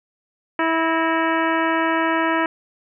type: harmonic tone with a mistuned harmonic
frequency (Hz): 326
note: E4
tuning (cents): -19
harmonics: 1 / 2 / 3 / 4 / 5 / 6 / 7 / 8 / 9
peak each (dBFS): -22 / -25 / -23 / -26 / -27 / -27 / -31 / -36 / -37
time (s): 0.59-2.46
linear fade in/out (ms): 2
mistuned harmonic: 6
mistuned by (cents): -88
effects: none